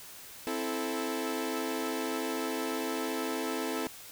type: chord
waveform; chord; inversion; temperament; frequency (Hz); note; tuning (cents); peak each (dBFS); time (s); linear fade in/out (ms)
sawtooth; A minor; first; equal with one note detuned; 261.6 / 329.6 / 437.2; C4 / E4 / A4; 0 / 0 / -11; -32 / -32 / -32; 0.47-3.87; 0
effects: white hiss -48 dBFS RMS until 4.11 s